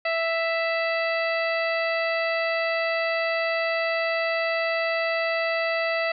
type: harmonic tone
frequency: 660 Hz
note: E5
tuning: 2 cents sharp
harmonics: 1 / 2 / 3 / 4 / 5 / 6 / 7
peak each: -25 / -32 / -28 / -31 / -44 / -41 / -38 dBFS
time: 0.05-6.12 s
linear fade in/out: 5 ms
effects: none